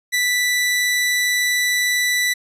sawtooth tone with ADSR envelope, 1975.5 Hz, B6, in tune, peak -11 dBFS, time 0.12-2.34 s, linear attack 28 ms, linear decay 4 ms, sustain -2 dB, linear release 14 ms, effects resampled to 32000 Hz

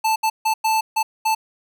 square tone bursts at uneven times, 880 Hz, A5, in tune, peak -17 dBFS, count 6, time 0.04-0.16 / 0.23-0.3 / 0.45-0.54 / 0.64-0.81 / 0.96-1.03 / 1.25-1.35 s, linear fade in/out 10 ms, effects none

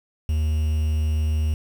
triangle tone with quantisation, 77.2 Hz, D#2, 13 cents flat, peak -17 dBFS, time 0.29-1.54 s, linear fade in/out 0 ms, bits 7, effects none

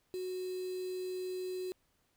sine tone with quantisation, 368.8 Hz, F#4, 6 cents flat, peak -36 dBFS, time 0.14-1.72 s, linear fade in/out 0 ms, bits 8, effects pink hiss -75 dBFS RMS until 2.16 s

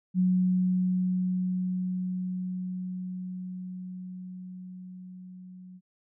sine tone with level ramp, 183.3 Hz, F#3, 16 cents flat, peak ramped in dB -20 to -44 dBFS, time 0.14-5.81 s, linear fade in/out 50 ms, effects none

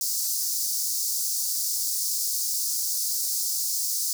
pink high-pass noise, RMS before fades -27 dBFS, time 0.01-4.13 s, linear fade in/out 2 ms, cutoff 4800 Hz, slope 48 dB/octave, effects none

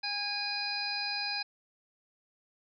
harmonic tone, 820 Hz, G#5, 22 cents flat, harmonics 1 / 2 / 3 / 5 / 6, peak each -40 / -41 / -38 / -37 / -36 dBFS, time 0.03-1.43 s, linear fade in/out 10 ms, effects none

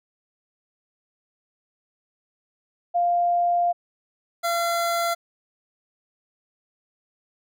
sine / 25% pulse tone pair in turn, 698.5 / 683.3 Hz, F5 / F5, 0 / -38 cents, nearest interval unison, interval 38 cents, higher first, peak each -18 dBFS, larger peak neither, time 2.94-3.73 / 4.43-5.15 s, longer first, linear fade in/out 20 ms, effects none

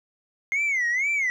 sine tone with vibrato, 2100 Hz, C7, 6 cents sharp, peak -19 dBFS, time 0.52-1.3 s, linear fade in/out 0 ms, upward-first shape sine, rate 2.1 Hz, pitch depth 190 cents each way, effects tanh soft clip ceiling -20 dBFS + 10-bit

